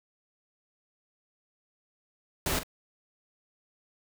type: noise with echo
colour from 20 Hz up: pink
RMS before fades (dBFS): -29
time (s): 2.46-2.59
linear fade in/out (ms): 2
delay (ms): 43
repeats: 1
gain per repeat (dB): -11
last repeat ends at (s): 2.633
effects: none